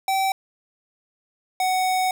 square tone pair in turn, 771 / 744.7 Hz, G5 / F#5, -29 / +11 cents, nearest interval minor second, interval 60 cents, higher first, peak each -20 dBFS, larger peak neither, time 0.08-0.32 / 1.6-2.11 s, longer second, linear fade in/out 2 ms, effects none

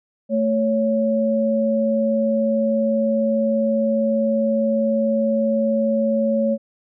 sine tone pair together, 221.9 / 556.7 Hz, A3 / C#5, +15 / +7 cents, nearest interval octave + major third, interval 1592 cents, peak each -19 / -19 dBFS, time 0.29-6.58 s, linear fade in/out 50 ms, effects none

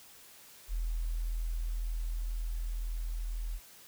sine tone with level ramp, 41 Hz, E1, 9 cents flat, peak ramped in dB -30 to -33 dBFS, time 0.68-3.6 s, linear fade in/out 50 ms, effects white hiss -55 dBFS RMS until 3.87 s

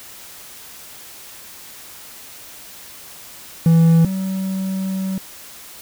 triangle tone pair in turn, 164.81 / 190.46 Hz, E3 / G3, 0 / -50 cents, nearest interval minor third, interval 250 cents, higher second, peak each -7 / -18 dBFS, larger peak first, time 3.66-4.05 / 4.05-5.18 s, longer second, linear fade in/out 2 ms, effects white hiss -39 dBFS RMS until 5.81 s

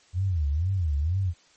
sine tone with vibrato, 83.1 Hz, E2, 15 cents sharp, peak -22 dBFS, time 0.13-1.34 s, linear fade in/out 50 ms, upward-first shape sine, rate 2.1 Hz, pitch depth 280 cents each way, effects white hiss -59 dBFS RMS until 1.56 s + MP3 32 kbps

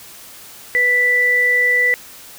sine tone pair together, 493.9 / 1975.6 Hz, B4 / B6, 0 / 0 cents, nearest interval 2 octaves, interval 2400 cents, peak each -24 / -12 dBFS, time 0.75-1.94 s, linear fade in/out 0 ms, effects white hiss -39 dBFS RMS until 2.38 s

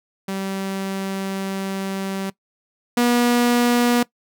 sawtooth tone pair in turn, 193.5 / 241.3 Hz, G3 / B3, -22 / -40 cents, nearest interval major third, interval 382 cents, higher second, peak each -20 / -11 dBFS, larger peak second, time 0.28-2.3 / 2.97-4.03 s, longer first, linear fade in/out 5 ms, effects noise-tail reverb RT60 0.1 s tail -20 dB re dry

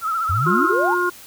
sine tone with vibrato, 1318.5 Hz, E6, in tune, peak -19 dBFS, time 0.01-0.74 s, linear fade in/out 50 ms, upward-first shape sine, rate 15 Hz, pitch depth 73 cents each way
sine exponential sweep, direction up, 81.6 to 988 Hz, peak -19 dBFS, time 0.29-0.95 s, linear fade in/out 10 ms
harmonic tone, 355.7 Hz, F4, 32 cents sharp, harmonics 1 / 3 / 4, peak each -21 / -22 / -21 dBFS, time 0.46-1.1 s, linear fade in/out 10 ms
effects white hiss -42 dBFS RMS until 1.26 s

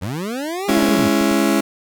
25% pulse linear two-way sweep, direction up then down, 80.4 to 410 to 80.4 Hz, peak -19 dBFS, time 0.01-1.09 s, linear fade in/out 20 ms, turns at 0.67 s
35% pulse chord, C# minor, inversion second, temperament just, 207.9 / 277.2 / 332.6 Hz, G#3 / C#4 / E4, +2 / 0 / +16 cents, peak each -17 dBFS, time 0.68-1.61 s, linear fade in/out 10 ms
clicks, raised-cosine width 2 ms, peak -16 dBFS, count 7, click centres 0.703 / 0.773 / 0.828 / 0.889 / 0.993 / 1.212 / 1.314 s
effects none

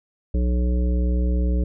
harmonic tone, 61 Hz, B1, 21 cents flat, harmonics 1 / 3 / 5 / 7 / 9, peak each -18 / -28 / -32 / -35 / -37 dBFS, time 0.34-1.64 s, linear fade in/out 5 ms, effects none

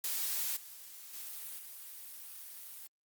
blue noise with level steps, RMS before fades -35 / -50 / -44 / -48 dBFS, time 0.04-2.87 s, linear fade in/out 2 ms, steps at 0.56 / 1.13 / 1.58 s, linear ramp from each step 10 ms, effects Opus 48 kbps

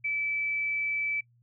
sine tone, 2310 Hz, D7, 29 cents flat, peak -27 dBFS, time 0.04-1.21 s, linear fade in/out 10 ms, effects noise-tail reverb RT60 0.1 s tail -25 dB re dry + added 119 Hz sine -61 dBFS peak until 1.42 s

